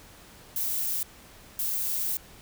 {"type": "noise bursts at uneven times", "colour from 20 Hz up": "violet", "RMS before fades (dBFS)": -29, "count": 2, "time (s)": [[0.56, 1.03], [1.59, 2.17]], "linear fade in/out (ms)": 2, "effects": ["pink hiss -51 dBFS RMS until 2.41 s"]}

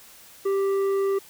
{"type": "tone with tanh clipping", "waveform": "sine", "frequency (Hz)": 392.2, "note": "G4", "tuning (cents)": 1, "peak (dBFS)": -22, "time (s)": [0.45, 1.19], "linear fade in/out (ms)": 10, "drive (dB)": 8, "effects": ["white hiss -49 dBFS RMS until 1.29 s"]}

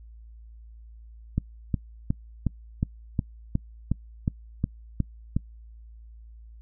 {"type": "click train", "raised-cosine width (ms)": 5, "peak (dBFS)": -11, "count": 12, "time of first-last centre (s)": [1.38, 5.366], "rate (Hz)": 2.76, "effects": ["noise-tail reverb RT60 0.1 s tail -24 dB re dry", "added 56 Hz sine -44 dBFS peak until 6.61 s"]}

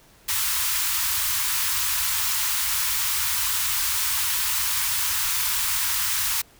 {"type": "band-stop noise", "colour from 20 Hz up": "white", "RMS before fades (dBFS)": -24, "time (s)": [0.28, 6.42], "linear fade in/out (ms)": 10, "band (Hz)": [110, 880], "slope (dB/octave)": 96, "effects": ["pink hiss -54 dBFS RMS until 6.59 s"]}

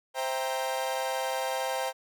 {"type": "chord", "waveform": "40% pulse", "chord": "C dominant seventh", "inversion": "none", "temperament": "equal with one note detuned", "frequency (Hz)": [523.3, 659.3, 790.4, 932.3], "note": ["C5", "E5", "G5", "Bb5"], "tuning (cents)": [0, 0, 14, 0], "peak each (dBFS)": [-32, -36, -33, -35], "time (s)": [0.14, 1.93], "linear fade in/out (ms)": 50, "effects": []}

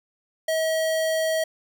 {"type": "tone", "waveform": "square", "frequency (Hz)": 640, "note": "D#5", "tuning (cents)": 49, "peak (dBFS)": -22, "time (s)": [0.48, 1.44], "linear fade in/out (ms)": 5, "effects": []}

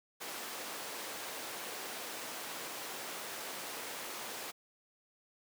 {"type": "high-pass noise", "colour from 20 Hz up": "pink", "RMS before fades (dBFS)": -43, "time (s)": [0.2, 4.52], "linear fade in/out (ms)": 20, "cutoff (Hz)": 410, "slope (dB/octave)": 12, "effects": []}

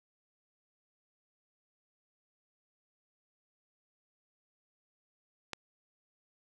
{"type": "click", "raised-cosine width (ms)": 0.2, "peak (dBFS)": -19, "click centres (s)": 5.533, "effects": []}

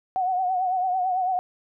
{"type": "tone with vibrato", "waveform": "sine", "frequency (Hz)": 740, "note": "F#5", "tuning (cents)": 0, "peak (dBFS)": -21, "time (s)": [0.16, 1.39], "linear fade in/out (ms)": 0, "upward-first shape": "triangle", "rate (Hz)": 9, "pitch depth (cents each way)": 70, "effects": []}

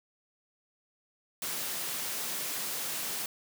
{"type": "high-pass noise", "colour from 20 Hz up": "white", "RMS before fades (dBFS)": -35, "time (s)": [1.42, 3.26], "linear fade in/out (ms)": 2, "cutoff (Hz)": 120, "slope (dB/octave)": 48, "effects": []}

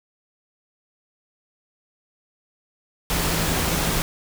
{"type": "tone in noise", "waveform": "sine", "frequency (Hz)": 165, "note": "E3", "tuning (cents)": 2, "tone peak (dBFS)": -29, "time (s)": [3.1, 4.02], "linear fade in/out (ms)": 0, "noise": "pink", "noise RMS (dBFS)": -23, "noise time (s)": [3.1, 4.02], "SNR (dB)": -9, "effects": []}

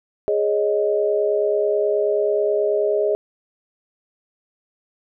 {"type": "chord", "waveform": "sine", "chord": "Ab suspended fourth", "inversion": "none", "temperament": "just", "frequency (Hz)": [415.3, 553.7, 623], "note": ["Ab4", "Db5", "Eb5"], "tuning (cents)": [0, -2, 2], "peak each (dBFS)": [-19, -25, -21], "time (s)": [0.28, 3.15], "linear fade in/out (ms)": 0, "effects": []}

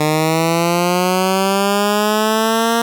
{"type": "linear sweep", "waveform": "10% pulse", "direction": "up", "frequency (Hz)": [151.4, 233.1], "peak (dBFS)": -5, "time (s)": [0, 2.82], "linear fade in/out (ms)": 5, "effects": []}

